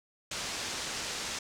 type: low-pass noise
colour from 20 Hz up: white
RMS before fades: -37 dBFS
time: 0.31-1.39 s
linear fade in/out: 5 ms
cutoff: 7200 Hz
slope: 24 dB/octave
effects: none